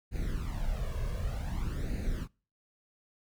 brown noise with flanger, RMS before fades -33 dBFS, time 0.11-2.28 s, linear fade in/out 50 ms, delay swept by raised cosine 0.45 to 1.85 ms, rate 0.54 Hz, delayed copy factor +0.75, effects noise-tail reverb RT60 0.4 s tail -26 dB re dry

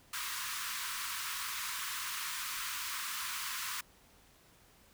pink high-pass noise, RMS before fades -39 dBFS, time 0.13-3.81 s, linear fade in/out 5 ms, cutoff 980 Hz, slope 96 dB/octave, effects pink hiss -63 dBFS RMS until 4.93 s

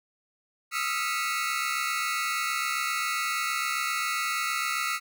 30% pulse tone cluster, 1240 / 1308 / 1375 / 1967 / 2197 Hz, D#6 / E6 / F6 / B6 / C#7, -6 / -14 / -27 / -7 / -16 cents, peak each -31 dBFS, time 0.71-5 s, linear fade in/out 50 ms, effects none

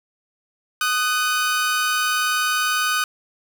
sawtooth tone pair together, 1240.1 / 1500 Hz, D#6 / F#6, -6 / +23 cents, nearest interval minor third, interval 329 cents, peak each -18 dBFS, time 0.81-3.04 s, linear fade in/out 2 ms, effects none

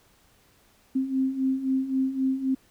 sine beating tone pair, 261.6 / 265.4 Hz, C4 / C4, 0 / +25 cents, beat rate 3.8 Hz, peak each -29 / -24 dBFS, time 0.95-2.55 s, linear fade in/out 10 ms, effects pink hiss -61 dBFS RMS until 2.7 s

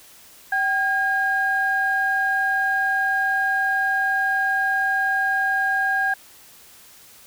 sine tone pair together, 772.6 / 1624 Hz, G5 / G#6, -25 / -39 cents, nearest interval octave + minor second, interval 1286 cents, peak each -23 / -19 dBFS, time 0.52-6.14 s, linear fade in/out 5 ms, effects tanh soft clip ceiling -11 dBFS + white hiss -48 dBFS RMS until 7.26 s

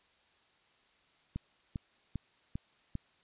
click train, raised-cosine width 5 ms, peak -24 dBFS, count 5, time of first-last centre 1.36-2.954 s, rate 2.51 Hz, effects white hiss -68 dBFS RMS until 3.23 s + resampled to 8000 Hz

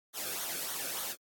white noise with flanger, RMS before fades -37 dBFS, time 0.13-1.16 s, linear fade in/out 50 ms, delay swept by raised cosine 0.39 to 1.04 ms, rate 3.4 Hz, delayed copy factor -0.65, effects AAC 64 kbps

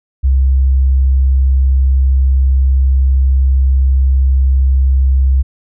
sine tone, 66.2 Hz, C2, 21 cents sharp, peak -7 dBFS, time 0.23-5.43 s, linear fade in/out 20 ms, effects none

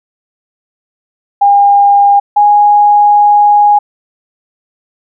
sine tone pair in turn, 807 / 826.8 Hz, G#5 / G#5, -50 / -8 cents, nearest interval unison, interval 42 cents, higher second, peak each -3 dBFS, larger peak neither, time 1.41-2.2 / 2.36-3.79 s, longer second, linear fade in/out 10 ms, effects none

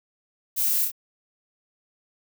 violet noise with echo, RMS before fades -25 dBFS, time 0.56-0.86 s, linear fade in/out 20 ms, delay 29 ms, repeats 2, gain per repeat -3 dB, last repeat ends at 0.918 s, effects none

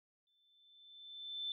sine tone with exponential growth, 3533 Hz, A7, 6 cents sharp, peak -36 dBFS, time 0.27-1.52 s, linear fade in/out 1 ms, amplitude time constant 270 ms, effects none

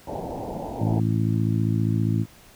white low-pass noise, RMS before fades -32 dBFS, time 0.07-1 s, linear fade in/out 5 ms, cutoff 910 Hz, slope 96 dB/octave
harmonic tone, 55 Hz, A1, in tune, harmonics 2 / 3 / 4 / 5 / 6, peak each -22 / -26 / -28 / -30 / -32 dBFS, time 0.78-2.26 s, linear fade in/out 50 ms
effects pink hiss -51 dBFS RMS until 2.55 s

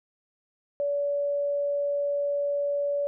sine tone, 572 Hz, D5, 46 cents flat, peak -24 dBFS, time 0.8-3.07 s, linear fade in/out 0 ms, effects none

